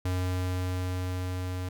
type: tone with level ramp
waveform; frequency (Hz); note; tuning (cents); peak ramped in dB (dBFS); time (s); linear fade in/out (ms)
square; 91.4; F#2; -21; -27 to -32; 0.05-1.69; 5
effects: none